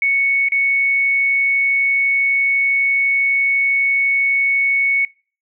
sine tone with dropouts, 2217 Hz, C#7, in tune, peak -13 dBFS, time 0.02-5.05 s, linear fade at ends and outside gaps 2 ms, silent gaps 0.486-0.52 s, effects noise-tail reverb RT60 0.4 s tail -25 dB re dry

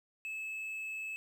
triangle tone with quantisation, 2601 Hz, E7, 24 cents flat, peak -36 dBFS, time 0.25-1.16 s, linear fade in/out 0 ms, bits 11, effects none

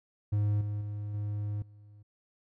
triangle tone with level steps, 103.83 Hz, G#2, in tune, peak -23 / -29 / -32 / -29 / -49 dBFS, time 0.32-2.03 s, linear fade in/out 10 ms, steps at 0.61 / 0.81 / 1.14 / 1.62 s, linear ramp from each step 2 ms, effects none

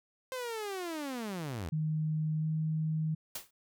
sawtooth linear sweep, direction down, 523.3 to 73.4 Hz, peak -32 dBFS, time 0.32-1.69 s, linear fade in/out 0 ms
sine tone with pitch glide, 155.56 to 157.19 Hz, D#3 to D#3, 0 to +18 cents, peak -29 dBFS, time 1.72-3.15 s, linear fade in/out 10 ms, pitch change +18 cents, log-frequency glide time 2.4-2.45 s
white noise with exponential decay, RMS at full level -35 dBFS, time 3.35-3.51 s, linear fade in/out 5 ms, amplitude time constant 34 ms
effects none

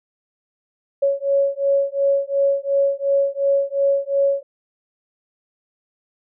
sine beating tone pair, 554.4 / 557.2 Hz, C#5 / C#5, 0 / +9 cents, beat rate 2.8 Hz, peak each -19 dBFS, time 1.02-4.43 s, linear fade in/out 10 ms, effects none

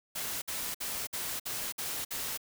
white noise bursts, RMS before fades -36 dBFS, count 7, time 0.15-2.376 s, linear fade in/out 10 ms, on 270 ms, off 56 ms, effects none

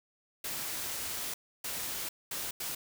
white noise bursts at uneven times, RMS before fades -37 dBFS, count 4, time 0.44-1.34 / 1.64-2.09 / 2.31-2.51 / 2.6-2.75 s, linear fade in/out 5 ms, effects none

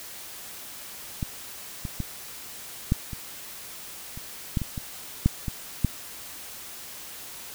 clicks, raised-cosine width 5 ms, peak -15 / -19 / -16 / -8 / -22 / -26 / -11 / -17 / -19 / -6 / -16 / -8 dBFS, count 12, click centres 1.228 / 1.852 / 2.003 / 2.921 / 3.132 / 4.175 / 4.572 / 4.617 / 4.778 / 5.26 / 5.482 / 5.847 s, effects white hiss -41 dBFS RMS until 7.54 s

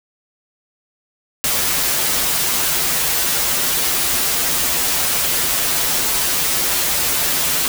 white noise with comb filter, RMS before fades -18 dBFS, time 1.44-7.68 s, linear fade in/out 0 ms, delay 9.6 ms, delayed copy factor -0.85, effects none

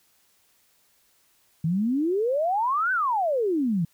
sine exponential two-way sweep, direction up then down, 153.8 to 1559 to 156.4 Hz, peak -21 dBFS, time 1.64-3.85 s, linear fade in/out 5 ms, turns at 2.92 s, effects white hiss -64 dBFS RMS until 3.93 s

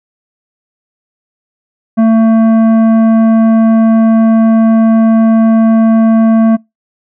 triangle tone with tanh clipping, 224 Hz, A3, 31 cents sharp, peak -6 dBFS, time 1.97-6.57 s, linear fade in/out 20 ms, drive 15 dB, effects noise-tail reverb RT60 0.2 s tail -26 dB re dry

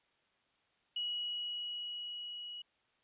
sine tone with level ramp, 2914 Hz, F#7, 27 cents flat, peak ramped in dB -34 to -43 dBFS, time 0.96-2.62 s, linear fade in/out 5 ms, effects white hiss -74 dBFS RMS until 3.03 s + resampled to 8000 Hz

